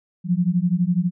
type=beating tone pair; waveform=sine; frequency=171.3 / 183.3 Hz; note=F3 / F#3; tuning=-33 / -16 cents; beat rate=12 Hz; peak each=-20 dBFS; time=0.24-1.11 s; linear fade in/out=50 ms; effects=none